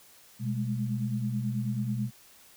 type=tone cluster; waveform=sine; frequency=123.9 / 203.1 / 212.3 Hz; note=B2 / G#3 / G#3; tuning=+6 / -38 / +38 cents; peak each=-30 / -34 / -34 dBFS; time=0.39-2.11 s; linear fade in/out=50 ms; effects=white hiss -56 dBFS RMS until 2.56 s